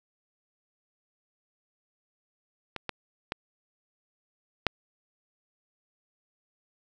clicks, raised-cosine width 0.3 ms, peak -18 / -15 / -14 / -6 dBFS, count 4, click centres 2.763 / 2.893 / 3.321 / 4.667 s, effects none

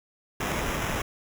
pink noise with sample-and-hold, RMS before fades -29 dBFS, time 0.4-1.02 s, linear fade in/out 5 ms, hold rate 4410 Hz, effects none

